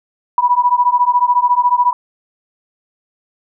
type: beating tone pair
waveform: sine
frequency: 973 / 987 Hz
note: B5 / B5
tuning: -26 / -1 cents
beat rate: 14 Hz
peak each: -13 dBFS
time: 0.38-1.93 s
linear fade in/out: 2 ms
effects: none